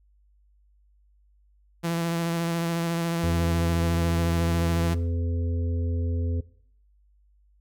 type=tone with vibrato; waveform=sawtooth; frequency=168.1 Hz; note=E3; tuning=34 cents sharp; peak=-21 dBFS; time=1.83-4.95 s; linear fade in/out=20 ms; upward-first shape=square; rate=14 Hz; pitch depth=16 cents each way
type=harmonic tone; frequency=84.9 Hz; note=F2; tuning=48 cents flat; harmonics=1 / 3 / 5 / 6; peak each=-24 / -35 / -39 / -43 dBFS; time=3.23-6.41 s; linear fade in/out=10 ms
effects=noise-tail reverb RT60 0.6 s tail -19 dB re dry + added 50 Hz sine -58 dBFS peak until 7.6 s